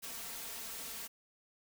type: noise with comb filter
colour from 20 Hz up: white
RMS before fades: -44 dBFS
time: 0.02-1.08 s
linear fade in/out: 20 ms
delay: 4.4 ms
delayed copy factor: +0.65
effects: none